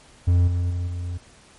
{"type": "tone with level steps", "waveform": "triangle", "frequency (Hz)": 88.1, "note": "F2", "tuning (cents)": 16, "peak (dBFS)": [-12, -18, -21, -24], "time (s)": [0.27, 1.18], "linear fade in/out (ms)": 10, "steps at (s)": [0.47, 0.7, 0.87], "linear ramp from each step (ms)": 10, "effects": ["pink hiss -51 dBFS RMS until 1.58 s", "MP3 48 kbps"]}